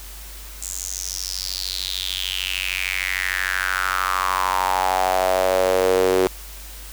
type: tone with high-pass filter sweep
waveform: sawtooth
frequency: 93.2 Hz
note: F#2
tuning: 13 cents sharp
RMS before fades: -22 dBFS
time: 0.62-6.27 s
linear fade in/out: 0 ms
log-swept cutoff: 7500 to 390 Hz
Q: 5.3
effects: added 50 Hz sine -37 dBFS peak until 6.92 s + white hiss -40 dBFS RMS until 6.92 s